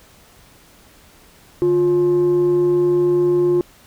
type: tone pair together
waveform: sine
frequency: 148.63 / 353.5 Hz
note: D3 / F4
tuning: +21 / +21 cents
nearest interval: octave + minor third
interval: 1500 cents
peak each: -23 / -11 dBFS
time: 1.62-3.61 s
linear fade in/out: 0 ms
effects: tanh soft clip ceiling -11 dBFS + pink hiss -49 dBFS RMS until 3.86 s